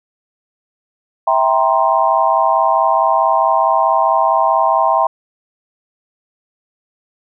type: chord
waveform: sine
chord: C dominant seventh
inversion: first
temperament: just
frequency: 654.1 / 784.9 / 941.9 / 1046.5 Hz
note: E5 / G5 / Bb5 / C6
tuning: -14 / +2 / +18 / 0 cents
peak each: -16 dBFS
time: 1.27-5.07 s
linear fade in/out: 5 ms
effects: none